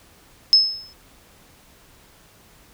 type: tone with exponential decay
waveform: sine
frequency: 5200 Hz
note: E8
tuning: 24 cents flat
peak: -7 dBFS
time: 0.53-0.93 s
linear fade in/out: 0 ms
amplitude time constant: 85 ms
effects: pink hiss -52 dBFS RMS until 2.73 s